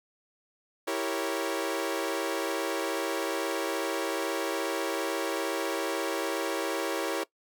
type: chord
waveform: sawtooth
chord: E diminished seventh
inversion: none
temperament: equal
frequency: 329.6 / 392 / 466.2 / 554.4 Hz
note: E4 / G4 / Bb4 / Db5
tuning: 0 / 0 / 0 / 0 cents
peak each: -30 / -31 / -31 / -30 dBFS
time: 0.87-7.24 s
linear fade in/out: 10 ms
effects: noise-tail reverb RT60 0.1 s tail -20 dB re dry